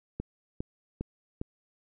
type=click train; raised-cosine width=3 ms; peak=-20 dBFS; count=4; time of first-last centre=0.2-1.415 s; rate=2.47 Hz; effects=none